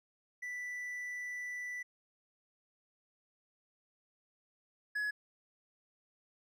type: tone pair in turn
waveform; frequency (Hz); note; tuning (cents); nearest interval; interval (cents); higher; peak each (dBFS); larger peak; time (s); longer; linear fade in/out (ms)
triangle; 1975.5 / 1689.2; B6 / G#6; 0 / +29; minor third; 271; first; -37 / -31; second; 0.42-1.83 / 4.95-5.11; first; 10
effects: none